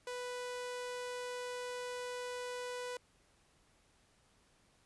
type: tone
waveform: sawtooth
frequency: 494.4 Hz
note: B4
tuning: 2 cents sharp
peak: -36 dBFS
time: 0.07-2.97 s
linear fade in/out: 2 ms
effects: pink hiss -70 dBFS RMS until 4.85 s + resampled to 24000 Hz